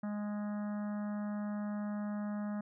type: harmonic tone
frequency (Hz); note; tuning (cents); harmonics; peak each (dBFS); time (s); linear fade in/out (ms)
207.7; G#3; 0; 1 / 3 / 4 / 5 / 6 / 7 / 8 / 9; -35 / -47 / -52 / -56 / -53 / -58 / -58 / -63; 0.03-2.61; 5
effects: none